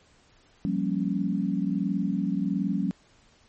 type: chord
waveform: sine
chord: G half-diminished seventh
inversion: third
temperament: equal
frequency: 174.61 / 196 / 233.1 / 277.2 Hz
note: F3 / G3 / Bb3 / Db4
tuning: 0 / 0 / 0 / 0 cents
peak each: -30 / -27 / -33 / -30 dBFS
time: 0.65-2.91 s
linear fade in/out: 0 ms
effects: pink hiss -60 dBFS RMS until 3.48 s + MP3 32 kbps